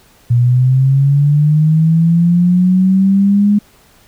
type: linear sweep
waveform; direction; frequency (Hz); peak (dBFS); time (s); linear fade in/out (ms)
sine; up; 118.7 to 207.7; -7; 0.3-3.59; 10
effects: pink hiss -48 dBFS RMS until 4.07 s